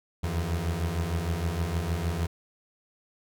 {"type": "beating tone pair", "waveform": "30% pulse", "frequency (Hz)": [79.5, 86], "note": ["D#2", "F2"], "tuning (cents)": [38, -26], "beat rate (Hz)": 6.5, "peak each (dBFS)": [-29, -26], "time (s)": [0.23, 2.27], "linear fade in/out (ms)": 10, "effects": []}